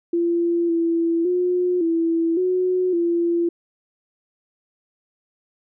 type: tone with pitch steps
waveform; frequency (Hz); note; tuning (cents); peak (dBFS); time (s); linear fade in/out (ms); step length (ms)
sine; 341.6 / 334 / 359.2 / 331.1 / 366.4 / 341.4; F4 / E4 / F4 / E4 / F#4 / F4; -38 / +23 / +49 / +8 / -17 / -39; -17; 0.13-3.49; 5; 560
effects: none